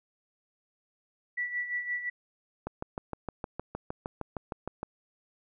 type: tone with tremolo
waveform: sine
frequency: 1956 Hz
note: B6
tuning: 17 cents flat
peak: -28 dBFS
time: 1.37-2.1 s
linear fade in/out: 10 ms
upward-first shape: sine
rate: 5.8 Hz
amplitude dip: 65%
type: click train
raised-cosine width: 1 ms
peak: -20 dBFS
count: 15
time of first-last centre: 2.67-4.83 s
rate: 6.48 Hz
effects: none